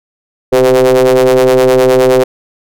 square ring-modulated tone, 63.6 Hz, C2, 48 cents flat, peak -3 dBFS, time 0.52-2.24 s, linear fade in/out 10 ms, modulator 450 Hz, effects none

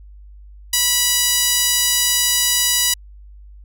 5% pulse tone with high-pass filter, 978 Hz, B5, 17 cents flat, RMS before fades -17 dBFS, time 0.73-2.94 s, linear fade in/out 5 ms, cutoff 2100 Hz, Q 0.68, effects added 50 Hz sine -38 dBFS peak until 3.64 s

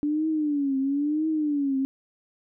sine tone with vibrato, 291.1 Hz, D4, 15 cents flat, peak -22 dBFS, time 0.03-1.85 s, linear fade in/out 0 ms, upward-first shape triangle, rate 1 Hz, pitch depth 160 cents each way, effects none

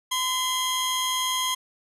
sawtooth tone pair together, 1023 / 3248 Hz, C6 / G#7, -39 / -39 cents, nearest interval octave + minor sixth, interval 2000 cents, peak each -23 dBFS, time 0.11-1.55 s, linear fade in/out 10 ms, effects resampled to 32000 Hz

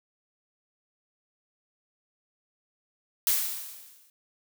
blue noise with exponential decay, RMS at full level -22 dBFS, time 3.27-4.1 s, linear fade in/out 1 ms, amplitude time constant 180 ms, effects none

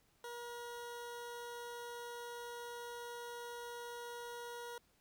20% pulse tone, 477.2 Hz, A#4, 41 cents sharp, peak -40 dBFS, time 0.24-4.78 s, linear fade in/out 2 ms, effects pink hiss -73 dBFS RMS until 5 s

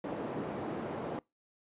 white band-pass noise, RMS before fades -38 dBFS, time 0.04-1.19 s, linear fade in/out 2 ms, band 170 to 520 Hz, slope 12 dB/octave, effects noise-tail reverb RT60 0.2 s tail -23 dB re dry + resampled to 8000 Hz

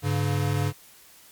square tone pair together, 100.4 / 141.91 Hz, G2 / C#3, +42 / +41 cents, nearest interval tritone, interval 599 cents, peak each -26 / -26 dBFS, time 0.02-0.73 s, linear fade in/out 50 ms, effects white hiss -52 dBFS RMS until 1.31 s + MP3 96 kbps

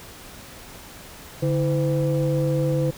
sine tone cluster, 145.1 / 326.5 / 508 Hz, D3 / E4 / B4, -21 / -17 / +49 cents, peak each -20 / -26 / -23 dBFS, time 1.42-2.91 s, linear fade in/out 10 ms, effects tanh soft clip ceiling -13 dBFS + pink hiss -42 dBFS RMS until 2.97 s

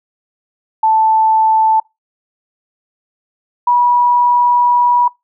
sine tone pair in turn, 880 / 970.7 Hz, A5 / B5, 0 / -30 cents, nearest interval major second, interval 170 cents, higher second, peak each -8 dBFS, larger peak neither, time 0.83-1.8 / 3.67-5.08 s, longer second, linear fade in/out 5 ms, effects noise-tail reverb RT60 0.2 s tail -24 dB re dry

